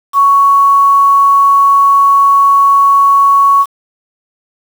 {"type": "tone with quantisation", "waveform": "sine", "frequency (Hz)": 1114, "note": "C#6", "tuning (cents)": 8, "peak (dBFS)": -4, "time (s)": [0.13, 3.66], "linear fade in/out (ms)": 50, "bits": 5, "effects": []}